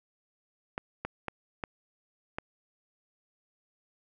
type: clicks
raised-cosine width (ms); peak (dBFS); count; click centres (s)
0.5; -18; 5; 0.779 / 1.05 / 1.283 / 1.638 / 2.385
effects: none